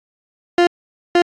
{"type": "tone bursts at uneven times", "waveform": "30% pulse", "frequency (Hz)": 349.2, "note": "F4", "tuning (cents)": 0, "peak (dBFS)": -7, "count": 2, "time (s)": [[0.58, 0.67], [1.15, 1.22]], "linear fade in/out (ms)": 2, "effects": ["low-pass 4000 Hz 12 dB/octave", "AAC 64 kbps"]}